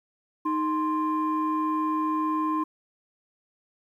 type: tone pair together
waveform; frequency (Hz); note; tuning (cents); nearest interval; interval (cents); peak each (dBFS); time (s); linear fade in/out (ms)
sine; 311.1 / 1046.4; D#4 / C6; 0 / 0; octave + major sixth; 2100; -25; 0.45-2.64; 10
effects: tanh soft clip ceiling -18 dBFS + 10-bit